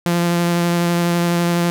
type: tone with vibrato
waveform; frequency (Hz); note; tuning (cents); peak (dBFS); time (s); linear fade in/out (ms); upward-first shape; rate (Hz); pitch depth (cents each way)
sawtooth; 172.4; F3; -22; -11; 0.06-1.7; 0; triangle; 12; 14
effects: none

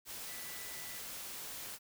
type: tone in noise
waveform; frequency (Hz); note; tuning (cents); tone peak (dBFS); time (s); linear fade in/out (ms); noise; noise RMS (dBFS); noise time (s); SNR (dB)
sine; 1980; B6; +4; -53; 0.26-1.02; 50; white; -45; 0.05-1.79; -11
effects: none

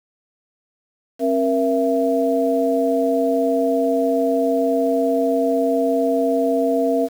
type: tone cluster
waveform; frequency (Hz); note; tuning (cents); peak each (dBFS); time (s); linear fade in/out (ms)
sine; 268.8 / 471.9 / 668; C4 / A#4 / E5; +47 / +21 / +23; -20; 1.19-7.09; 50
effects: 7-bit

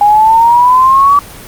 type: exponential sweep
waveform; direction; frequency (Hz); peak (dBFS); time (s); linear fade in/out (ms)
sine; up; 816 to 1154; -3; 0.01-1.19; 2
effects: pink hiss -30 dBFS RMS until 1.47 s + Opus 32 kbps

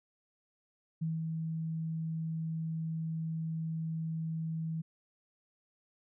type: tone with ADSR envelope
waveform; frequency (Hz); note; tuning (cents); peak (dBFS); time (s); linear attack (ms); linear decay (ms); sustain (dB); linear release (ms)
sine; 161.4; E3; -36; -30; 1.01-4.82; 13; 180; -3; 13
effects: none

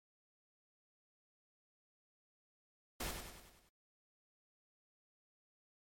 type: noise with echo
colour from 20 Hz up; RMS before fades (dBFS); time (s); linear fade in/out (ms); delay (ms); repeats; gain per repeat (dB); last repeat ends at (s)
pink; -41; 3-3.11; 5; 97; 6; -5; 3.692
effects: MP3 64 kbps

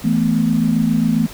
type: chord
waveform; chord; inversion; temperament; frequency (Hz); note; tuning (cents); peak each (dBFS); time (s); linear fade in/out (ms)
sine; E suspended fourth; none; just; 164.81 / 219.8 / 247.2; E3 / A3 / B3; 0 / -2 / +2; -19 / -16 / -18; 0.04-1.27; 10
effects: pink hiss -36 dBFS RMS until 1.33 s

